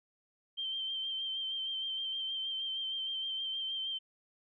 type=tone with vibrato; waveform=sine; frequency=3136 Hz; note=G7; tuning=in tune; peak=-34 dBFS; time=0.57-3.99 s; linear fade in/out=20 ms; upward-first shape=sine; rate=6.4 Hz; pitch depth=27 cents each way; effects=none